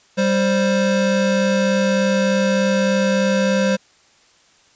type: tone pair together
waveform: square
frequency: 196 / 524.7 Hz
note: G3 / C5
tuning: 0 / +5 cents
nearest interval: octave + perfect fourth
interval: 1705 cents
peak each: -18 / -19 dBFS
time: 0.17-3.77 s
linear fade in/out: 20 ms
effects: white hiss -54 dBFS RMS until 4.75 s + resampled to 16000 Hz